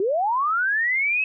sine linear sweep, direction up, 359.9 to 2600 Hz, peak -19 dBFS, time 0-1.24 s, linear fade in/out 2 ms, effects none

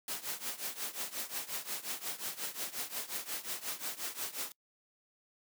white noise with tremolo, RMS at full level -36 dBFS, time 0.08-4.52 s, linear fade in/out 2 ms, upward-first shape triangle, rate 5.6 Hz, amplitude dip 90%, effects noise-tail reverb RT60 0.1 s tail -24 dB re dry + high-pass 200 Hz 12 dB/octave

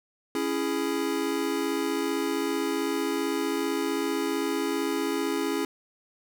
square chord, C# minor, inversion none, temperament equal with one note detuned, 277.2 / 332.7 / 415.3 Hz, C#4 / E4 / G#4, 0 / +16 / 0 cents, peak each -31 dBFS, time 0.35-5.65 s, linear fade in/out 2 ms, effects none

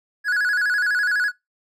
triangle tone with vibrato, 1568 Hz, G6, in tune, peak -16 dBFS, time 0.24-1.32 s, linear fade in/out 50 ms, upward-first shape square, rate 12 Hz, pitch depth 110 cents each way, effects noise-tail reverb RT60 0.2 s tail -23 dB re dry

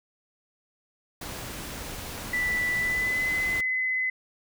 pink noise, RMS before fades -37 dBFS, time 1.21-3.61 s, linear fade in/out 5 ms
sine tone with pitch glide, 1975.5 to 2029 Hz, B6 to B6, 0 to +46 cents, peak -24 dBFS, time 2.33-4.1 s, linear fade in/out 5 ms, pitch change +46 cents, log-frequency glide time 2.74-3.3 s
effects none

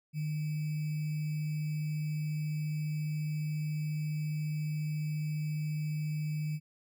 sine tone with sample-and-hold, 152.4 Hz, D#3, 36 cents flat, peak -31 dBFS, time 0.13-6.6 s, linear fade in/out 50 ms, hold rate 2450 Hz, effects none

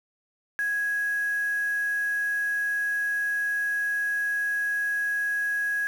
sine tone with quantisation, 1661.2 Hz, G#6, in tune, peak -24 dBFS, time 0.59-5.87 s, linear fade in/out 0 ms, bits 7, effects none

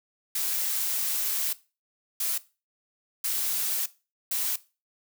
blue noise bursts at uneven times, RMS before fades -28 dBFS, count 4, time 0.35-1.53 / 2.2-2.38 / 3.24-3.86 / 4.31-4.56 s, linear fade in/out 5 ms, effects noise-tail reverb RT60 0.3 s tail -18 dB re dry

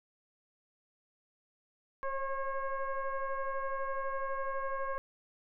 sine tone with frequency modulation, 538 Hz, C5, 48 cents sharp, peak -32 dBFS, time 2.03-4.98 s, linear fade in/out 0 ms, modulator 544 Hz, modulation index 1.6, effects none

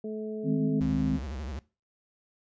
harmonic tone, 215.9 Hz, A3, 33 cents flat, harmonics 1 / 2 / 3, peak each -35 / -35 / -46 dBFS, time 0.04-0.8 s, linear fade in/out 5 ms
sine chord, Ab major, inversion second, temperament equal, 155.56 / 207.7 / 261.6 Hz, Eb3 / Ab3 / C4, 0 / 0 / 0 cents, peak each -29 / -31 / -27 dBFS, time 0.43-1.2 s, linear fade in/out 50 ms
square tone with vibrato, 69.8 Hz, C#2, 13 cents sharp, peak -35 dBFS, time 0.81-1.59 s, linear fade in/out 0 ms, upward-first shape sine, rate 12 Hz, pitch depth 210 cents each way
effects noise-tail reverb RT60 0.3 s tail -20 dB re dry + resampled to 16000 Hz

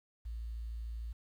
sine tone with quantisation, 56.7 Hz, A#1, 47 cents flat, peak -38 dBFS, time 0.25-1.13 s, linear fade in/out 10 ms, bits 11, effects none

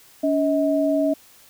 sine tone pair together, 284.5 / 636 Hz, C#4 / D#5, +45 / +38 cents, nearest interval octave + major second, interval 1393 cents, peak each -20 dBFS, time 0.23-1.14 s, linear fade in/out 10 ms, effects white hiss -51 dBFS RMS until 1.49 s

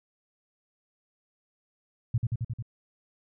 sine tone with echo, 116.54 Hz, A#2, in tune, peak -21 dBFS, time 2.14-2.18 s, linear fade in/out 5 ms, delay 89 ms, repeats 5, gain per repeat -2 dB, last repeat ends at 2.625 s, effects none

